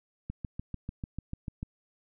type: click train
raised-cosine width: 5 ms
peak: -23 dBFS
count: 10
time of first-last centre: 0.3-1.629 s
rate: 6.77 Hz
effects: none